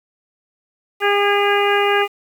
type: harmonic tone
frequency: 405.5 Hz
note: G#4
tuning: 41 cents flat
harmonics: 1 / 2 / 3 / 5 / 6 / 7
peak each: -17 / -20 / -22 / -24 / -25 / -25 dBFS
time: 1-2.08 s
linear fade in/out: 50 ms
type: tone with tremolo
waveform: sine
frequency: 1637 Hz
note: G#6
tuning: 25 cents flat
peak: -19 dBFS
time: 1.02-2.02 s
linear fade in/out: 2 ms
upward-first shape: triangle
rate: 4.5 Hz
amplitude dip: 90%
effects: 7-bit